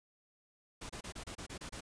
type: noise bursts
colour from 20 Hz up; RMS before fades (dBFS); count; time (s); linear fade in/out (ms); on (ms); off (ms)
pink; -45; 9; 0.81-1.808; 10; 86; 28
effects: resampled to 22050 Hz